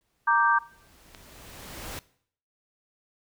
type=noise with exponential growth; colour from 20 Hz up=pink; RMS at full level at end=-36 dBFS; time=0.01-1.99 s; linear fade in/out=0 ms; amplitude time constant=430 ms
type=chord; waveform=sine; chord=G minor; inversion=first; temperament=equal; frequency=932.3 / 1174.7 / 1568 Hz; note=Bb5 / D6 / G6; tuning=0 / 0 / 0 cents; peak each=-23 dBFS; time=0.27-0.59 s; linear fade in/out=10 ms
type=click; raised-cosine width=0.2 ms; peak=-26 dBFS; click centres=1.148 s
effects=noise-tail reverb RT60 0.6 s tail -20 dB re dry